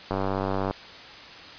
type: click train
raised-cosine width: 1 ms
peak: -13 dBFS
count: 59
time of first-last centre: 0.11-0.71 s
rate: 96.7 Hz
effects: white hiss -43 dBFS RMS until 1.58 s + resampled to 11025 Hz